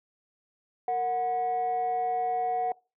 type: tone pair together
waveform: sine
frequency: 463.2 / 735 Hz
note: A#4 / F#5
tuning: -11 / -12 cents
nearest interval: minor sixth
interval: 799 cents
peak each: -32 / -24 dBFS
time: 0.88-2.72 s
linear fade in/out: 2 ms
effects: noise-tail reverb RT60 0.3 s tail -25 dB re dry + tanh soft clip ceiling -22 dBFS